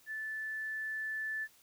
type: tone with level ramp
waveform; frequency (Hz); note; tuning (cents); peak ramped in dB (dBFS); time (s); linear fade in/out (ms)
sine; 1750; A6; -10; -37 to -34; 0.06-1.48; 50
effects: white hiss -64 dBFS RMS until 1.62 s